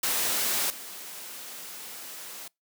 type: noise with level steps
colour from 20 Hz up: white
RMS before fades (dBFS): -27 / -41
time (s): 0.03-2.48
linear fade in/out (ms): 5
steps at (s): 0.7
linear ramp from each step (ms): 2
effects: noise-tail reverb RT60 0.2 s tail -26 dB re dry + high-pass 200 Hz 12 dB/octave